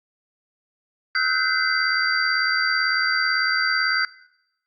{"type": "tone cluster", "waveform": "sine", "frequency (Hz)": [1297, 1472, 1550, 2041, 4699], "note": ["E6", "F#6", "G6", "C7", "D8"], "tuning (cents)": [-28, -9, -20, -44, 0], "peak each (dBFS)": [-28, -25, -23, -26, -25], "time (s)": [1.15, 4.05], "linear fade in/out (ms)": 2, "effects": ["noise-tail reverb RT60 0.8 s tail -20 dB re dry", "Opus 48 kbps"]}